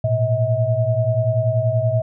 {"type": "tone cluster", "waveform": "sine", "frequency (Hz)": [111.2, 121.6, 639], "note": ["A2", "B2", "D#5"], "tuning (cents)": [19, -26, 46], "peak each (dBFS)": -20, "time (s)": [0.04, 2.02], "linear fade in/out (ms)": 5, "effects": []}